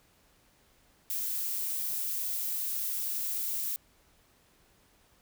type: noise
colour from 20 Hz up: violet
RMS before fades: -33 dBFS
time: 1.1-3.76 s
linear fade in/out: 0 ms
effects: pink hiss -65 dBFS RMS until 5.21 s